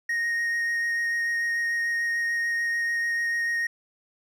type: tone with vibrato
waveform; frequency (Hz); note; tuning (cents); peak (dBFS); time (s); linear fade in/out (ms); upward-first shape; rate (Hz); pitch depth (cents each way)
triangle; 1864.7; A#6; 0; -22; 0.09-3.67; 5; sine; 6.8; 9
effects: none